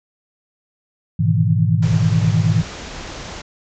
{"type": "chord", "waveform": "sine", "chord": "E major seventh", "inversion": "first", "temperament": "equal with one note detuned", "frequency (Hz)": [105.28, 123.47, 155.56, 164.81], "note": ["G#2", "B2", "D#3", "E3"], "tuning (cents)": [24, 0, 0, 0], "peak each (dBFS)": [-17, -20, -19, -18], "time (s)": [1.19, 2.62], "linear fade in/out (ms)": 10}
{"type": "low-pass noise", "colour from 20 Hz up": "pink", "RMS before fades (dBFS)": -32, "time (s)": [1.82, 3.42], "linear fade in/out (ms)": 10, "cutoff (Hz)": 7300, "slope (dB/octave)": 96}
{"effects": []}